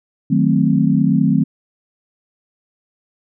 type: chord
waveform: sine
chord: D# diminished seventh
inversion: none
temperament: equal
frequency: 155.56 / 185 / 220 / 261.6 Hz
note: D#3 / F#3 / A3 / C4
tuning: 0 / 0 / 0 / 0 cents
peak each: -17 dBFS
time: 0.3-1.44 s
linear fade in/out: 10 ms
effects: none